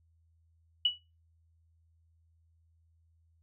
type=tone with exponential decay; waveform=sine; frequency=2942 Hz; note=F#7; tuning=11 cents flat; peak=-20 dBFS; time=0.85-0.98 s; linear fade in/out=5 ms; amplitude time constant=27 ms; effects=noise-tail reverb RT60 0.3 s tail -21 dB re dry + added 82 Hz sine -65 dBFS peak until 3.42 s